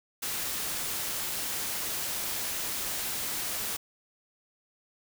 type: noise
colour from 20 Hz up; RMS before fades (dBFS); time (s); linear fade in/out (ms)
white; -33; 0.22-3.77; 10
effects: none